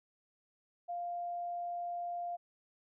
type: tone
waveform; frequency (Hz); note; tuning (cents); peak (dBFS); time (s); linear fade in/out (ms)
sine; 698.5; F5; 0; -36; 0.88-2.37; 20
effects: none